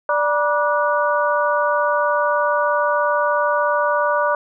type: harmonic tone with a mistuned harmonic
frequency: 293.7 Hz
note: D4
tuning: in tune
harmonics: 2 / 3 / 4 / 5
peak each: -19 / -21 / -22 / -23 dBFS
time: 0.09-4.35 s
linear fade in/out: 2 ms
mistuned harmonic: 3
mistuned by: +150 cents
effects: none